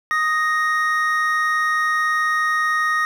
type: tone pair together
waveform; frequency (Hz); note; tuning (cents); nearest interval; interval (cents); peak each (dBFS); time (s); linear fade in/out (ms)
triangle; 1246.2 / 1864.7; D#6 / A#6; +2 / 0; perfect fifth; 698; -18 / -18; 0.11-3.05; 0
effects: none